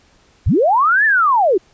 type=linear two-way sweep; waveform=sine; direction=up then down; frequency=40.83 to 1802 to 330.6 Hz; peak=-10 dBFS; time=0.46-1.58 s; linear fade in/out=10 ms; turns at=1.05 s; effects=pink hiss -53 dBFS RMS until 1.73 s + resampled to 16000 Hz